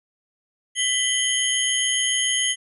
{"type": "tone cluster", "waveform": "sine", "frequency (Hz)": [1992, 3027, 3154, 6540, 10100], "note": ["B6", "F#7", "G7", "G#8", "D#9"], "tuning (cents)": [14, 39, 10, -28, 25], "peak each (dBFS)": -26, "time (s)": [0.75, 2.56], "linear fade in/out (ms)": 50, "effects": []}